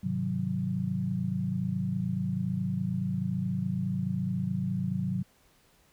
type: chord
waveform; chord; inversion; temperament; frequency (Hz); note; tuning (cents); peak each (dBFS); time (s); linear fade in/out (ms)
sine; Ab dominant seventh; none; equal; 103.83 / 130.81 / 155.56 / 185; Ab2 / C3 / Eb3 / Gb3; 0 / 0 / 0 / 0; -36 / -34 / -36 / -30; 0.03-5.23; 10
effects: pink hiss -64 dBFS RMS until 5.92 s